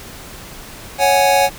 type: chord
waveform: square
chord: C# suspended fourth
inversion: none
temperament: equal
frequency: 554.4 / 740 / 830.6 Hz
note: C#5 / F#5 / G#5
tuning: 0 / 0 / 0 cents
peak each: -16 dBFS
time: 0.98-1.5 s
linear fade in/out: 50 ms
effects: pink hiss -35 dBFS RMS until 1.58 s